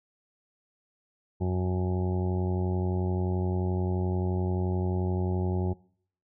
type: harmonic tone with a mistuned harmonic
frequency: 91.5 Hz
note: F#2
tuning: 19 cents flat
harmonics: 1 / 2 / 3 / 4 / 5 / 6 / 7 / 8 / 9 / 10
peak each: -27 / -31 / -42 / -33 / -46 / -46 / -45 / -47 / -43 / -51 dBFS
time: 1.4-5.74 s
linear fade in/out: 20 ms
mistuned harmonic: 10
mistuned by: -65 cents
effects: noise-tail reverb RT60 0.6 s tail -23 dB re dry